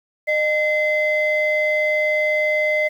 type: tone pair together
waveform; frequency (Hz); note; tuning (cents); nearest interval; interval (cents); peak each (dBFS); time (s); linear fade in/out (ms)
sine; 610 / 2056; D#5 / C7; -34 / -31; octave + major sixth; 2103; -18; 0.27-2.89; 20
effects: tanh soft clip ceiling -11 dBFS + 8-bit